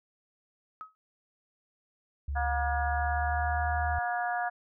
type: tone with exponential decay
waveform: sine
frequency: 1274 Hz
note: D#6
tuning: 41 cents sharp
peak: -35 dBFS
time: 0.81-0.95 s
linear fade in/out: 0 ms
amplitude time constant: 30 ms
type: tone with pitch glide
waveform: sine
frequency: 70.4 to 76.33 Hz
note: C#2 to D#2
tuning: +27 to -33 cents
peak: -30 dBFS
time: 2.28-3.99 s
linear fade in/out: 5 ms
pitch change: +140 cents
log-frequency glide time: 2.54-3.66 s
type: harmonic tone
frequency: 239.1 Hz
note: A#3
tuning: 44 cents sharp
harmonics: 3 / 4 / 5 / 6 / 7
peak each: -30 / -39 / -42 / -37 / -36 dBFS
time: 2.35-4.5 s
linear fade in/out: 20 ms
effects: none